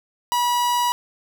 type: tone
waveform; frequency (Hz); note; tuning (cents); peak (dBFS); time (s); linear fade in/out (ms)
45% pulse; 971; B5; -30; -18; 0.32-0.92; 0
effects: none